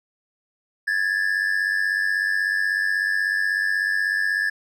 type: tone pair together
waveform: triangle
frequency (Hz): 1663.7 / 1760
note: G#6 / A6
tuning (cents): +3 / 0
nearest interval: minor second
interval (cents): 97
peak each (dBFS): -21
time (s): 0.87-4.5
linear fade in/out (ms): 10
effects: none